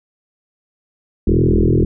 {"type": "tone with frequency modulation", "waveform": "sine", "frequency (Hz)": 125.5, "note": "B2", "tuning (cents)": 28, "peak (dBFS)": -10, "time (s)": [1.27, 1.85], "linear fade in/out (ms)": 5, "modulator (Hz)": 41.3, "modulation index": 6.7, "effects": []}